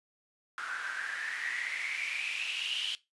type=noise with band-pass filter sweep; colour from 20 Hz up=white; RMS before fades=-36 dBFS; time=0.58-2.95 s; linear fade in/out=0 ms; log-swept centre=1400 to 3100 Hz; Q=9.7; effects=noise-tail reverb RT60 0.2 s tail -18 dB re dry + resampled to 24000 Hz